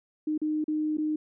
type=tone with dropouts; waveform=sine; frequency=306.8 Hz; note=D#4; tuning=24 cents flat; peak=-25 dBFS; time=0.27-1.16 s; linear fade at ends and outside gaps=5 ms; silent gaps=0.378-0.416 / 0.642-0.68 / 0.972-0.982 s; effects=none